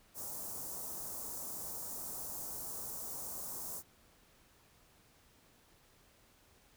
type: band-stop noise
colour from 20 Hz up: white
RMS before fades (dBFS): -43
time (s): 0.14-3.83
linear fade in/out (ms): 50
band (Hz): 1100 to 6200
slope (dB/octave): 24
effects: pink hiss -66 dBFS RMS until 6.76 s